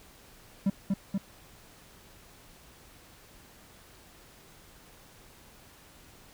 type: tone with echo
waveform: triangle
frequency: 196 Hz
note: G3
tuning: in tune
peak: -20 dBFS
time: 0.66-0.7 s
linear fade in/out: 5 ms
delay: 240 ms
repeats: 2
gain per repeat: -2 dB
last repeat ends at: 1.18 s
effects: pink hiss -55 dBFS RMS until 6.33 s